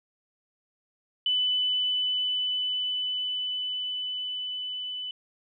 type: tone with level ramp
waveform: sine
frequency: 2997 Hz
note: F#7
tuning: 22 cents sharp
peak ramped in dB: -22 to -32 dBFS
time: 1.26-5.11 s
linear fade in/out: 2 ms
effects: none